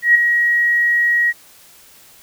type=tone with ADSR envelope; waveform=sine; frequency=1900 Hz; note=A#6; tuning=33 cents sharp; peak=-5 dBFS; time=0.02-1.33 s; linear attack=130 ms; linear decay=7 ms; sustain=-7 dB; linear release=36 ms; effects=white hiss -46 dBFS RMS until 2.22 s